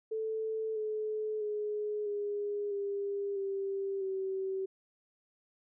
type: tone with pitch steps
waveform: sine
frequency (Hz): 440 / 430 / 420.1 / 410.5 / 401.2 / 392 / 383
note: A4 / A4 / G#4 / G#4 / G4 / G4 / G4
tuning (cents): 0 / -40 / +20 / -20 / +40 / 0 / -40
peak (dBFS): -32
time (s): 0.11-4.66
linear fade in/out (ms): 10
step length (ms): 650
effects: none